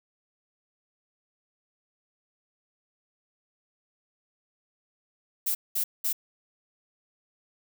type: noise bursts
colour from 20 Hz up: violet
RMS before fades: -27 dBFS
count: 3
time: 5.46-6.13 s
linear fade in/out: 10 ms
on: 90 ms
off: 200 ms
effects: none